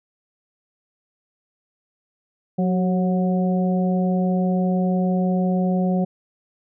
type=harmonic tone with a mistuned harmonic; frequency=183 Hz; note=F#3; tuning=19 cents flat; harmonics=1 / 2 / 3 / 4; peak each=-18 / -29 / -28 / -30 dBFS; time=2.58-6.05 s; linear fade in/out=10 ms; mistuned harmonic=2; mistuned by=+52 cents; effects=none